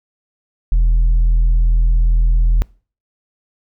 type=tone with tanh clipping; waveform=triangle; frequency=41.2 Hz; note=E1; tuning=in tune; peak=-10 dBFS; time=0.72-2.62 s; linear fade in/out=0 ms; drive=7 dB; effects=noise-tail reverb RT60 0.4 s tail -24 dB re dry